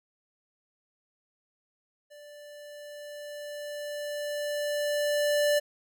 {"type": "tone with level ramp", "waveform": "square", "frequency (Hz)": 587.3, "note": "D5", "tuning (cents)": 0, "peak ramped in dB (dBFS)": [-48, -22], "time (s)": [2.1, 5.6], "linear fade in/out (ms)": 20, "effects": []}